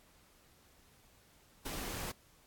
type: noise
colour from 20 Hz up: pink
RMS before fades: -41 dBFS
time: 1.65-2.12 s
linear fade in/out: 10 ms
effects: pink hiss -65 dBFS RMS until 2.46 s + AAC 64 kbps